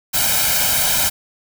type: noise with comb filter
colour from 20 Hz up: white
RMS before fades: -17 dBFS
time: 0.13-1.1 s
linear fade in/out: 20 ms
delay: 1.3 ms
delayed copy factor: +0.8
effects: none